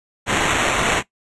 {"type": "noise with sample-and-hold", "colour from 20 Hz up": "violet", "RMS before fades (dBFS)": -19, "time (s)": [0.26, 1.03], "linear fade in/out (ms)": 50, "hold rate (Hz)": 4900, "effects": ["noise-tail reverb RT60 0.1 s tail -17 dB re dry", "resampled to 24000 Hz"]}